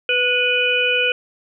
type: harmonic tone with a mistuned harmonic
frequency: 495.6 Hz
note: B4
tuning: 6 cents sharp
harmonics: 1 / 3 / 5 / 6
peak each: -22 / -23 / -18 / -22 dBFS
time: 0.09-1.12 s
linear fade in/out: 2 ms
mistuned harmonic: 3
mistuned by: -31 cents
effects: none